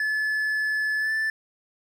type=tone with pitch glide; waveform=triangle; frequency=1726 to 1759.2 Hz; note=A6 to A6; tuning=-34 to -1 cents; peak=-21 dBFS; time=0-1.3 s; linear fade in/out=2 ms; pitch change=+33 cents; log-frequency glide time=0.99-1.12 s; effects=none